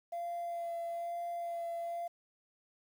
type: tone with vibrato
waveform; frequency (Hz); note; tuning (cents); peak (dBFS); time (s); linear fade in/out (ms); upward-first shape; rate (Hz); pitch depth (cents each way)
sine; 685; F5; -34; -34; 0.12-2.08; 10; sine; 1.1; 15
effects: tanh soft clip ceiling -34 dBFS + 10-bit